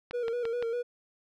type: click train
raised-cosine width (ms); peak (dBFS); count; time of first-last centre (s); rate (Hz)
0.3; -22; 4; 0.11-0.625; 5.82
type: tone with vibrato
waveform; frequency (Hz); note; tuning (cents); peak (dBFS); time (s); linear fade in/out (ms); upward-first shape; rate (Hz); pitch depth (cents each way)
triangle; 472.3; A#4; +23; -27; 0.13-0.83; 20; square; 5; 47
effects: none